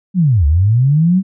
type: linear two-way sweep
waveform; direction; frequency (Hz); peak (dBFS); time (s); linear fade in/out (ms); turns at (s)
sine; down then up; 196 to 68.6 to 196; -8; 0.14-1.23; 50; 0.46
effects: none